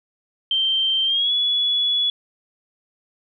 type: tone with pitch glide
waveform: sine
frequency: 3136 to 3400 Hz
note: G7 to G#7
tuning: 0 to +40 cents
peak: -17 dBFS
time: 0.51-2.1 s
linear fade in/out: 2 ms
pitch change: +140 cents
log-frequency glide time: 1.05-1.32 s
effects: none